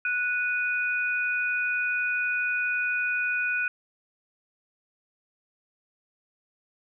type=tone pair together; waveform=sine; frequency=1473.4 / 2478 Hz; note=F#6 / D#7; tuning=-8 / -8 cents; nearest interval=major sixth; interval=900 cents; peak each=-26 / -28 dBFS; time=0.05-3.68 s; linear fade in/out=2 ms; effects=none

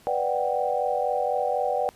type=chord; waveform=sine; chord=G major seventh; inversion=first; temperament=equal; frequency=493.9 / 587.3 / 740 / 784 Hz; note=B4 / D5 / F#5 / G5; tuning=0 / 0 / 0 / 0 cents; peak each=-28 dBFS; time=0.07-1.89 s; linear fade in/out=0 ms; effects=pink hiss -55 dBFS RMS until 1.95 s + resampled to 32000 Hz

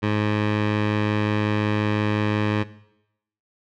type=tone with low-pass filter; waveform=15% pulse; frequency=105.6 Hz; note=G#2; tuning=29 cents sharp; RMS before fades=-22 dBFS; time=0.02-2.64 s; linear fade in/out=20 ms; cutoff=2800 Hz; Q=1.3; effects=noise-tail reverb RT60 0.8 s tail -17 dB re dry

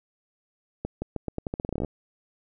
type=accelerating click train; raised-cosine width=2 ms; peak=-16 dBFS; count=17; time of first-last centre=0.85-1.847 s; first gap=170 ms; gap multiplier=0.84; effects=none

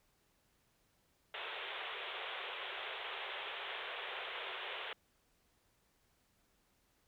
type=band-pass noise; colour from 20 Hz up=white; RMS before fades=-44 dBFS; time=1.34-4.93 s; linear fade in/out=2 ms; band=370 to 3600 Hz; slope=96 dB/octave; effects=pink hiss -75 dBFS RMS until 7.07 s

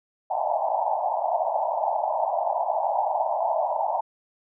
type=band-pass noise; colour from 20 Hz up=pink; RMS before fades=-25 dBFS; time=0.3-4.01 s; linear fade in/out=10 ms; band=610 to 940 Hz; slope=96 dB/octave; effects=none

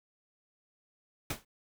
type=noise with exponential decay; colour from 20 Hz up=pink; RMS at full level=-31 dBFS; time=1.3-1.45 s; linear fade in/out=5 ms; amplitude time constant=31 ms; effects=none

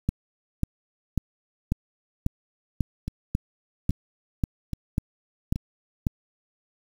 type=two click trains; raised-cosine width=5 ms; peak=-10 / -17 dBFS; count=12 / 4; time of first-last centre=0.09-6.068 / 3.08-5.559 s; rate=1.84 / 1.21 Hz; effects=7-bit

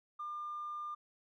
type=tone with tanh clipping; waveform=triangle; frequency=1200 Hz; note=D6; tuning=37 cents sharp; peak=-39 dBFS; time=0.19-0.95 s; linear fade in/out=10 ms; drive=4 dB; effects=none

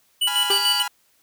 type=tone with tremolo; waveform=square; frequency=2960 Hz; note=F#7; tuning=in tune; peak=-18 dBFS; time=0.21-0.83 s; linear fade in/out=10 ms; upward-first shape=square; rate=6.8 Hz; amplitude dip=60%
type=chord; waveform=sawtooth; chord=F diminished; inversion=first; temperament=equal; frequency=830.6 / 987.8 / 1396.9 Hz; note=Ab5 / Cb6 / F6; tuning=0 / 0 / 0 cents; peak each=-26 / -26 / -26 dBFS; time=0.27-0.88 s; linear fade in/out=5 ms
type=tone with exponential decay; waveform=sawtooth; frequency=397.1 Hz; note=G4; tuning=22 cents sharp; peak=-17 dBFS; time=0.5-0.72 s; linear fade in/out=2 ms; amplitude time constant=47 ms
type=tone; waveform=triangle; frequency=4618 Hz; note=D8; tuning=30 cents flat; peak=-22 dBFS; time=0.51-0.8 s; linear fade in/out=5 ms
effects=white hiss -62 dBFS RMS until 1.22 s

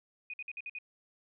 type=tone bursts; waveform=sine; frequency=2482 Hz; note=D#7; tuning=5 cents flat; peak=-38 dBFS; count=6; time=0.3-0.786 s; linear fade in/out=2 ms; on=36 ms; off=54 ms; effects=none

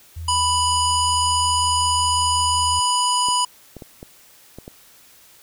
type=tone; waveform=sine; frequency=82.41 Hz; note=E2; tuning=in tune; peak=-28 dBFS; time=0.16-2.8 s; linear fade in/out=10 ms
type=harmonic tone; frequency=987.8 Hz; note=B5; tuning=in tune; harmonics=1 / 3 / 5 / 7 / 9 / 10; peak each=-19 / -24 / -26 / -27 / -29 / -29 dBFS; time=0.28-3.45 s; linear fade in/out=5 ms
type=clicks; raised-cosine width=2 ms; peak=-22 dBFS; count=6; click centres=3.286 / 3.767 / 3.822 / 4.029 / 4.586 / 4.679 s
effects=white hiss -50 dBFS RMS until 5.42 s

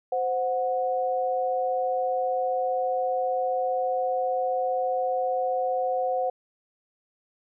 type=tone pair together; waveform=sine; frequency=519 / 734 Hz; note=C5 / F#5; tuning=-14 / -14 cents; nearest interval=tritone; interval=600 cents; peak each=-26 dBFS; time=0.12-6.3 s; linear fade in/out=5 ms; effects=none

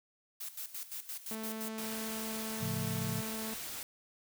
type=noise with tremolo; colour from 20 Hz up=blue; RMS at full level=-41 dBFS; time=0.4-1.69 s; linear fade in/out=10 ms; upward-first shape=square; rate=5.8 Hz; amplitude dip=75%
type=tone; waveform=sawtooth; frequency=220.5 Hz; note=A3; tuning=4 cents sharp; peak=-35 dBFS; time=1.31-3.54 s; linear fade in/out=2 ms
type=noise; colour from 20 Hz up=white; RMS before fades=-42 dBFS; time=1.78-3.83 s; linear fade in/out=2 ms
type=chord; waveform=sine; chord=A augmented; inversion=none; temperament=equal; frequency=110 / 138.59 / 174.61 Hz; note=A2 / C#3 / E#3; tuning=0 / 0 / 0 cents; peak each=-39 dBFS; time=2.6-3.22 s; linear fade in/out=20 ms
effects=none

